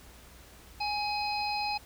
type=harmonic tone with a mistuned harmonic; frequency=830 Hz; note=G#5; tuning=1 cent flat; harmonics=1 / 3 / 5 / 6; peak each=-31 / -36 / -38 / -39 dBFS; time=0.8-1.78 s; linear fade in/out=10 ms; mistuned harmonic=3; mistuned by=+25 cents; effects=added 60 Hz sine -54 dBFS peak until 1.85 s + pink hiss -54 dBFS RMS until 1.85 s